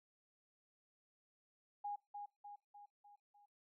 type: tone with echo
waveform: sine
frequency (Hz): 820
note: G#5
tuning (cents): -22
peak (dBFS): -40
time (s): 1.84-1.96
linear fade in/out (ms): 10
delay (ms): 300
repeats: 5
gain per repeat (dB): -5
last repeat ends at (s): 3.46
effects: noise-tail reverb RT60 0.2 s tail -22 dB re dry